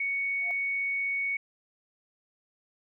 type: tone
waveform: sine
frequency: 2226 Hz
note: C#7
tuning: 7 cents sharp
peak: -27 dBFS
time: 0-1.37 s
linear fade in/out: 5 ms
type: tone with exponential growth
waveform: sine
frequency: 698.5 Hz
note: F5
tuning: in tune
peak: -35 dBFS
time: 0.35-0.51 s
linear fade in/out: 0 ms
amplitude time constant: 34 ms
effects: none